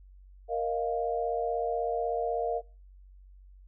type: chord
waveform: sine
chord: Bb suspended fourth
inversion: none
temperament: equal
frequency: 466.2 / 622.3 / 698.5 Hz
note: Bb4 / Eb5 / F5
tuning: 0 / 0 / 0 cents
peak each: -31 / -34 / -31 dBFS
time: 0.48-2.62 s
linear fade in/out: 50 ms
effects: noise-tail reverb RT60 0.4 s tail -26 dB re dry + added 47 Hz sine -50 dBFS peak until 3.67 s